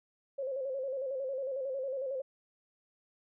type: tone with vibrato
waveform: sine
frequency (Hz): 534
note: C5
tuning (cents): +35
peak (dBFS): -33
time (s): 0.38-2.22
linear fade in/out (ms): 10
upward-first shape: square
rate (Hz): 11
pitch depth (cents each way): 60
effects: none